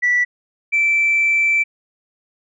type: tone pair in turn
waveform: sine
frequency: 1960 / 2331 Hz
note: B6 / D7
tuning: -14 / -14 cents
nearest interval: minor third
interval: 300 cents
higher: second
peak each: -12 dBFS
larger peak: neither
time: 0.02-0.25 / 0.72-1.64 s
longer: second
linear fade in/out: 20 ms
effects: tanh soft clip ceiling -9 dBFS